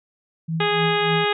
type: tone with tremolo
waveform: sine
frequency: 162.6 Hz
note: E3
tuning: 23 cents flat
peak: -20 dBFS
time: 0.48-1.25 s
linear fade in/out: 10 ms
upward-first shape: triangle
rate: 3.4 Hz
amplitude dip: 95%
type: harmonic tone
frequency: 413.9 Hz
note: G#4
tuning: 6 cents flat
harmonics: 1 / 2 / 3 / 4 / 5 / 6 / 7 / 8 / 9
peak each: -22 / -25 / -27 / -28 / -29 / -30 / -30 / -31 / -32 dBFS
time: 0.6-1.33 s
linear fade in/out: 5 ms
effects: none